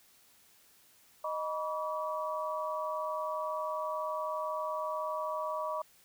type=tone cluster; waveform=sine; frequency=621 / 971 / 1143 Hz; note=D#5 / B5 / D6; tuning=-3 / -30 / -47 cents; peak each=-36 / -38 / -37 dBFS; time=1.24-5.82 s; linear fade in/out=5 ms; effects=white hiss -63 dBFS RMS until 6.04 s